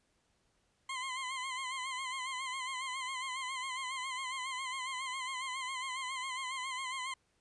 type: tone with vibrato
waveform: 20% pulse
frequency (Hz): 1040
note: C6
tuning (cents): -11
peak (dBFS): -32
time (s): 0.89-7.14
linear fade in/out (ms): 5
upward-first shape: sine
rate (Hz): 7.3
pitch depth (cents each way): 67
effects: pink hiss -75 dBFS RMS until 7.4 s + resampled to 22050 Hz